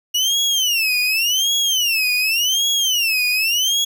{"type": "tone with vibrato", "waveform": "30% pulse", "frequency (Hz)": 2864, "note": "F7", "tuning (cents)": 43, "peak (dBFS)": -13, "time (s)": [0.14, 3.85], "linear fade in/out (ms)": 10, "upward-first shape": "sine", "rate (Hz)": 0.88, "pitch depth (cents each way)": 260, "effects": []}